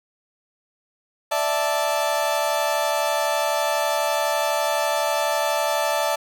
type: chord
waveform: 35% pulse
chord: D suspended second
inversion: none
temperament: equal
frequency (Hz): 587.3 / 659.3 / 880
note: D5 / E5 / A5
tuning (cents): 0 / 0 / 0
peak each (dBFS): -23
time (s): 1.31-6.16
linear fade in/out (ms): 10
effects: none